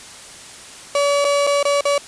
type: tone with dropouts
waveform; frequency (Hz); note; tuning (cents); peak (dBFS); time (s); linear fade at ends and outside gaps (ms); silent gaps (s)
35% pulse; 570; C#5; +48; -13; 0.95-1.98; 2; 1.245-1.249 / 1.468-1.472 / 1.629-1.652 / 1.809-1.853
effects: white hiss -38 dBFS RMS until 2.07 s + resampled to 22050 Hz